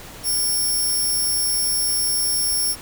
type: tone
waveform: 5% pulse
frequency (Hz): 5470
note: F8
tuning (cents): -37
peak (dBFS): -13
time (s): 0.23-2.76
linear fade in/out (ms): 50
effects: pink hiss -39 dBFS RMS until 2.81 s